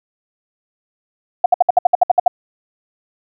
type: tone bursts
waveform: sine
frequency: 717 Hz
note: F5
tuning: 45 cents sharp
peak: -5 dBFS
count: 11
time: 1.44-2.28 s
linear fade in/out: 5 ms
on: 20 ms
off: 62 ms
effects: none